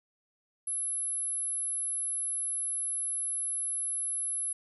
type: tone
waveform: sine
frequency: 11000 Hz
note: F9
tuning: 27 cents flat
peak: -30 dBFS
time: 0.67-4.53 s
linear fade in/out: 5 ms
effects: none